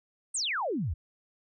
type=exponential sweep; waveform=sine; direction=down; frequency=9060 to 65.41 Hz; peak=-28 dBFS; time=0.34-0.94 s; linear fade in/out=10 ms; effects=none